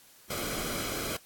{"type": "noise with comb filter", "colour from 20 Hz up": "pink", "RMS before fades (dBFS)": -34, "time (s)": [0.3, 1.17], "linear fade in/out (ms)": 5, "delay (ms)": 1.1, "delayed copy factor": -0.6, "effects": ["white hiss -57 dBFS RMS until 1.25 s", "AAC 64 kbps"]}